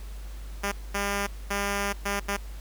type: tone bursts at uneven times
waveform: 5% pulse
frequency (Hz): 200.9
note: G3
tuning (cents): +43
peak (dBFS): -15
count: 5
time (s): 0.63-0.72 / 0.94-1.27 / 1.5-1.93 / 2.05-2.2 / 2.28-2.37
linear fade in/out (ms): 10
effects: added 50 Hz sine -36 dBFS peak until 2.6 s + pink hiss -51 dBFS RMS until 2.6 s